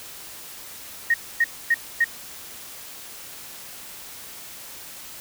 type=tone bursts; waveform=sine; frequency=1862 Hz; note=A#6; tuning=2 cents flat; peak=-15 dBFS; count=4; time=1.1-2.044 s; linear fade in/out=5 ms; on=41 ms; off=260 ms; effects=white hiss -40 dBFS RMS until 5.2 s